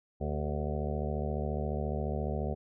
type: harmonic tone with a mistuned harmonic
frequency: 74.4 Hz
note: D2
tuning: 23 cents sharp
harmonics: 1 / 2 / 3 / 5 / 6 / 7 / 8 / 9 / 10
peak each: -34 / -37 / -39 / -41 / -42 / -42 / -43 / -44 / -44 dBFS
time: 0.2-2.55 s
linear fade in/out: 20 ms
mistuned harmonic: 5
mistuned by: +40 cents
effects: none